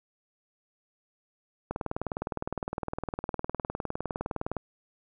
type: click train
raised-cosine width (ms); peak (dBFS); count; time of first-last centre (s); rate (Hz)
1; -17; 57; 1.71-4.567; 19.6
effects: none